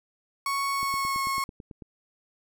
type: tone with pitch glide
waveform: 35% pulse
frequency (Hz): 1108.7 to 1090.9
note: C#6 to C#6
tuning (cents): 0 to -28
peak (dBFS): -24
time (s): 0.46-1.44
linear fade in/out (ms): 2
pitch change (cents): -28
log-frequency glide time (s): 0.7-1.22
type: click train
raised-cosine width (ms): 3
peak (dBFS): -29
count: 10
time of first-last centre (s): 0.83-1.822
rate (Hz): 9.07
effects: none